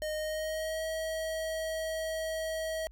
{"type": "tone with pitch glide", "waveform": "square", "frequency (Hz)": [616, 639.2], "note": ["D#5", "D#5"], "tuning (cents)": [-17, 47], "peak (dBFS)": -33, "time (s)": [0.02, 2.87], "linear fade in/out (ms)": 0, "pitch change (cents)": 64, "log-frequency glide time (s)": [0.15, 0.84], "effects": ["added 52 Hz sine -50 dBFS peak until 2.91 s"]}